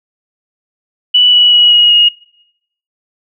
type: tone with pitch steps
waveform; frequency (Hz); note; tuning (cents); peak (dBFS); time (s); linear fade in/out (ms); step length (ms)
sine; 2960 / 2938 / 2916 / 2894 / 2872; F#7 / F#7 / F#7 / F#7 / F7; 0 / -13 / -26 / -39 / +48; -4; 1.14-2.09; 10; 190
effects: noise-tail reverb RT60 0.8 s tail -24 dB re dry